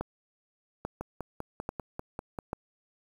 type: two click trains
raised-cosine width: 1 ms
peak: -18 / -21 dBFS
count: 4 / 8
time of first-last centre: 0.01-2.531 / 1.01-2.388 s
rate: 1.19 / 5.08 Hz
effects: 8-bit